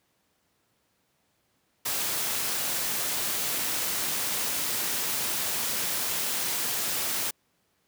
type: noise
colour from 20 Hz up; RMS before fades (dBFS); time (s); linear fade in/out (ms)
white; -29; 1.85-7.31; 10
effects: pink hiss -71 dBFS RMS until 7.87 s + high-pass 100 Hz 12 dB/octave